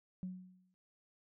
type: tone with exponential decay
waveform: sine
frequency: 184 Hz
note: F#3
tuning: 9 cents flat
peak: -36 dBFS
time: 0.23-0.74 s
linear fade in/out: 0 ms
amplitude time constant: 110 ms
effects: tanh soft clip ceiling -33 dBFS